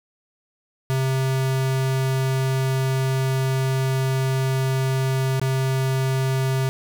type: tone with dropouts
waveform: square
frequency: 132.4 Hz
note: C3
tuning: 21 cents sharp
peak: -20 dBFS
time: 0.9-6.69 s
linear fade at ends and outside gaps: 0 ms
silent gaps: 5.397-5.415 s
effects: none